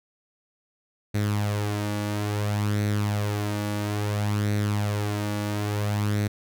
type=tone with flanger; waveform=sawtooth; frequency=103.83 Hz; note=G#2; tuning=in tune; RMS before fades=-26 dBFS; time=1.14-6.28 s; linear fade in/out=10 ms; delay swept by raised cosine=0.49 to 3.49 ms; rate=0.59 Hz; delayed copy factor=+0.55; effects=none